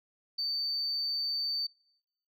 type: tone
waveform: sine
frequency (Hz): 4573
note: D8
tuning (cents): -47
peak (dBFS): -29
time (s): 0.38-1.67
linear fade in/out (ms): 10
effects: noise-tail reverb RT60 0.8 s tail -25 dB re dry + tanh soft clip ceiling -25 dBFS